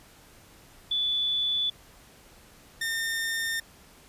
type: tone pair in turn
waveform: sine / sawtooth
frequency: 3465 / 1816.5 Hz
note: A7 / A#6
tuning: -27 / -45 cents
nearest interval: major seventh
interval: 1118 cents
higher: first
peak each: -24 dBFS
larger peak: neither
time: 0.91-1.7 / 2.81-3.6 s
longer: neither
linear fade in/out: 5 ms
effects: pink hiss -54 dBFS RMS until 4.08 s + resampled to 32000 Hz